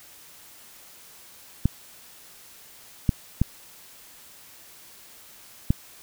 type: clicks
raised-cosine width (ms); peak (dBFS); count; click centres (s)
5; -6; 4; 1.656 / 3.092 / 3.416 / 5.705
effects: white hiss -49 dBFS RMS until 6.02 s